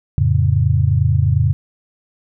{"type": "chord", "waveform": "sine", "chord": "F augmented", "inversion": "none", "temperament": "equal", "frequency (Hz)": [87.31, 110, 138.59], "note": ["F2", "A2", "C#3"], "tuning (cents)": [0, 0, 0], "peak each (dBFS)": -16, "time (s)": [0.18, 1.53], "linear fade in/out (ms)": 0, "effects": []}